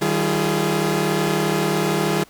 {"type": "tone cluster", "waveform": "sawtooth", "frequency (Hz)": [155.7, 192.7, 342.7, 418.1], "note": ["D#3", "G3", "F4", "G#4"], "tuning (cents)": [2, -29, -33, 12], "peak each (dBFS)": -20, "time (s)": [0.01, 2.24], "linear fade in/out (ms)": 10, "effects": ["pink hiss -50 dBFS RMS until 2.29 s"]}